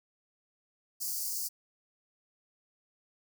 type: high-pass noise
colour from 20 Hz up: white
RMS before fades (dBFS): -35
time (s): 1-1.49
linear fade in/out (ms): 20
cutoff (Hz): 4500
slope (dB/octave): 96
effects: none